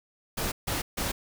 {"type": "noise bursts", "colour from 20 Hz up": "pink", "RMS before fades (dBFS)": -30, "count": 3, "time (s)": [0.37, 1.12], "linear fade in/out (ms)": 10, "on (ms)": 150, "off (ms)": 150, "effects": []}